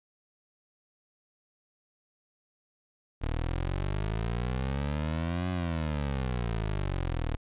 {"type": "exponential two-way sweep", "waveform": "20% pulse", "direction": "up then down", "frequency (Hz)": [37.64, 92, 37.64], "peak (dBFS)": -24, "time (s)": [3.21, 7.37], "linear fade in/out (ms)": 20, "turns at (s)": 5.5, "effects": ["resampled to 8000 Hz"]}